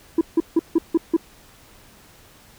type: tone bursts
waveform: sine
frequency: 329.6 Hz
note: E4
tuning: in tune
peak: -10 dBFS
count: 6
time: 0.18-1.166 s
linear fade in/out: 5 ms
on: 31 ms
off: 160 ms
effects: tanh soft clip ceiling -12 dBFS + pink hiss -50 dBFS RMS until 2.58 s